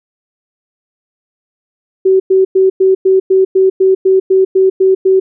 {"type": "tone bursts", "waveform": "sine", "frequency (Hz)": 380, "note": "F#4", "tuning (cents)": 46, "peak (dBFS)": -5, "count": 13, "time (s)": [2.05, 5.2], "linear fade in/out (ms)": 10, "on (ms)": 150, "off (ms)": 100, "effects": []}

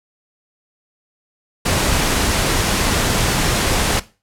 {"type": "noise", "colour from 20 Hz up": "pink", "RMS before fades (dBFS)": -17, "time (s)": [1.65, 4], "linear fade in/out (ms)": 10, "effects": ["noise-tail reverb RT60 0.3 s tail -17 dB re dry", "low-pass 11000 Hz 12 dB/octave"]}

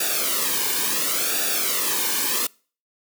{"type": "noise with flanger", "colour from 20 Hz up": "white", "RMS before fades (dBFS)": -23, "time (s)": [0, 2.47], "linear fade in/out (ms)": 5, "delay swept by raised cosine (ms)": [0.95, 1.53], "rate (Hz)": 0.71, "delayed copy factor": -0.75, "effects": ["noise-tail reverb RT60 0.4 s tail -25 dB re dry", "high-pass 200 Hz 12 dB/octave"]}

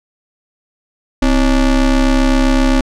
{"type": "ring-modulated tone", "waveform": "square", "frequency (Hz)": 146.83, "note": "D3", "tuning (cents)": 0, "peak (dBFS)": -7, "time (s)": [1.22, 2.81], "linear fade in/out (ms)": 5, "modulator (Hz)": 113, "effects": ["low-pass 7000 Hz 12 dB/octave"]}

